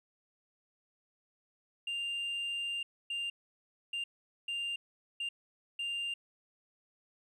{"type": "tone bursts at uneven times", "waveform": "sine", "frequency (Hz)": 2794, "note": "F7", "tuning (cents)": 0, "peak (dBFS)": -31, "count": 6, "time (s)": [[1.87, 2.83], [3.1, 3.3], [3.93, 4.04], [4.48, 4.76], [5.2, 5.29], [5.79, 6.14]], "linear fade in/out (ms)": 5, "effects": ["tanh soft clip ceiling -33 dBFS", "12-bit"]}